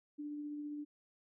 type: tone with tremolo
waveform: sine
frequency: 294.8 Hz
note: D4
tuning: 7 cents sharp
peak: -39 dBFS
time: 0.18-0.85 s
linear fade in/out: 20 ms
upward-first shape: triangle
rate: 15 Hz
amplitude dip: 25%
effects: none